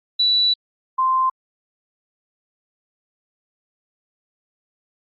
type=tone pair in turn; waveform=sine; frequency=3948 / 1042.4 Hz; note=B7 / C6; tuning=-1 / -7 cents; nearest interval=octave + major seventh; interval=2306 cents; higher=first; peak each=-14 / -15 dBFS; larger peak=first; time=0.19-0.54 / 0.98-1.3 s; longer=first; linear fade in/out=10 ms; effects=Opus 48 kbps